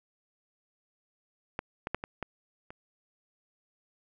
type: clicks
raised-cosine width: 0.5 ms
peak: -17 / -18 / -14 / -21 / -19 / -29 dBFS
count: 6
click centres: 1.591 / 1.871 / 1.946 / 2.039 / 2.227 / 2.705 s
effects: none